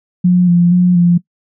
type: tone with vibrato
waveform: sine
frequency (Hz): 176.5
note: F3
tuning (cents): +19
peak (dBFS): -6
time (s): 0.24-1.18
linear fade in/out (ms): 10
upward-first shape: square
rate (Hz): 2.1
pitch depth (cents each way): 26
effects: noise-tail reverb RT60 0.1 s tail -20 dB re dry